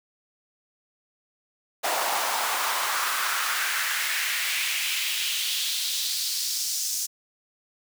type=noise with high-pass filter sweep; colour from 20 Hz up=pink; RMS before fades=-27 dBFS; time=1.83-7.07 s; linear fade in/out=20 ms; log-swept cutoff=700 to 6200 Hz; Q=2.3; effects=none